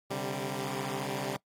10% pulse chord, C suspended second, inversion none, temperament equal with one note detuned, 132.64 / 146.83 / 196 Hz, C3 / D3 / G3, +24 / 0 / 0 cents, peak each -28 / -30 / -29 dBFS, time 0.1-1.37 s, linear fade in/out 10 ms, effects noise-tail reverb RT60 0.1 s tail -21 dB re dry + AAC 48 kbps

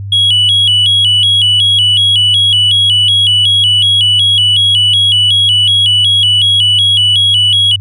sine tone with vibrato, 3133 Hz, G7, 2 cents flat, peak -4 dBFS, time 0.12-7.76 s, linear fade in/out 5 ms, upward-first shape square, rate 2.7 Hz, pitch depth 99 cents each way, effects tanh soft clip ceiling -4 dBFS + added 99 Hz sine -19 dBFS peak until 7.8 s

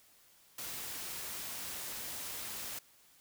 white noise, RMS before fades -42 dBFS, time 0.58-2.79 s, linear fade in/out 5 ms, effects white hiss -64 dBFS RMS until 3.2 s

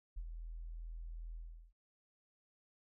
sine tone with ADSR envelope, 41.2 Hz, E1, in tune, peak -37 dBFS, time 0.16-1.73 s, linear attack 17 ms, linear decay 54 ms, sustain -6 dB, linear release 380 ms, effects tanh soft clip ceiling -34 dBFS

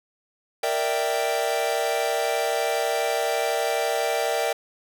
45% pulse chord, E half-diminished seventh, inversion second, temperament equal, 466.2 / 587.3 / 659.3 / 784 Hz, Bb4 / D5 / E5 / G5, 0 / 0 / 0 / 0 cents, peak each -28 dBFS, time 0.63-4.53 s, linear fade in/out 5 ms, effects none

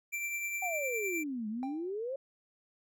square tone with tremolo, 2349 Hz, D7, in tune, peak -33 dBFS, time 0.12-1.24 s, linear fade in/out 20 ms, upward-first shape triangle, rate 9.8 Hz, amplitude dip 40%
sine exponential two-way sweep, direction down then up, 767 to 207.7 to 556 Hz, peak -34 dBFS, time 0.62-2.16 s, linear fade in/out 5 ms, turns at 1.48 s
triangle tone with exponential decay, 790 Hz, G5, 13 cents sharp, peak -34 dBFS, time 1.63-1.92 s, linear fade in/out 0 ms, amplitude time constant 63 ms
effects none

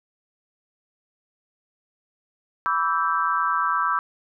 sine chord, E minor seventh, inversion second, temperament equal with one note detuned, 987.8 / 1149.8 / 1318.5 / 1568 Hz, B5 / D6 / E6 / G6, 0 / -37 / 0 / 0 cents, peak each -27 / -24 / -24 / -28 dBFS, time 2.66-3.99 s, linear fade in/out 0 ms, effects none

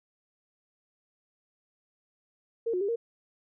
sine tone with pitch steps, 459.8 / 363 / 400.6 / 464.7 Hz, A#4 / F#4 / G4 / A#4, -24 / -33 / +38 / -5 cents, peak -26 dBFS, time 2.66-2.96 s, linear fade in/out 10 ms, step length 75 ms, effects none

